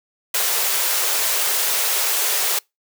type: high-pass noise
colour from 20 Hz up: white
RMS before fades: -20 dBFS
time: 0.34-2.59 s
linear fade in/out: 5 ms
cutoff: 380 Hz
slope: 48 dB/octave
effects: noise-tail reverb RT60 0.2 s tail -26 dB re dry